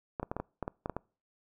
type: clicks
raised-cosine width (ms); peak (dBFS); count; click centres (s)
1; -20; 10; 0.198 / 0.23 / 0.315 / 0.366 / 0.4 / 0.627 / 0.679 / 0.859 / 0.897 / 0.966
effects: noise-tail reverb RT60 0.4 s tail -26 dB re dry